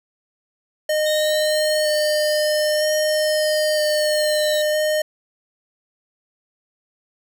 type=tone with vibrato; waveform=square; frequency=610 Hz; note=D#5; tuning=34 cents flat; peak=-18 dBFS; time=0.89-5.02 s; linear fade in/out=5 ms; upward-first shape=square; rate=0.52 Hz; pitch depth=9 cents each way
type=exponential two-way sweep; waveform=35% pulse; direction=up then down; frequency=3700 to 5660 to 3854 Hz; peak=-25 dBFS; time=1.06-4.62 s; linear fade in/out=5 ms; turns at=2.95 s
effects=none